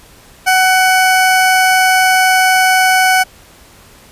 20% pulse tone, 748 Hz, F#5, 19 cents sharp, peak -3 dBFS, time 0.46-3.24 s, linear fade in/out 20 ms, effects pink hiss -42 dBFS RMS until 4.11 s + resampled to 32000 Hz

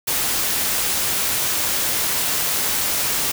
white noise, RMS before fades -21 dBFS, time 0.07-3.32 s, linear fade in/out 10 ms, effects none

